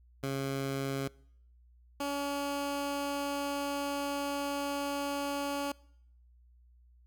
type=tone pair in turn; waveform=15% pulse; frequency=136.6 / 283.2 Hz; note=C#3 / C#4; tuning=-25 / +37 cents; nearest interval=octave + minor second; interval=1262 cents; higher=second; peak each=-26 dBFS; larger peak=neither; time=0.23-1.08 / 2-5.72 s; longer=second; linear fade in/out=5 ms; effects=noise-tail reverb RT60 0.7 s tail -24 dB re dry + added 60 Hz sine -58 dBFS peak until 7.06 s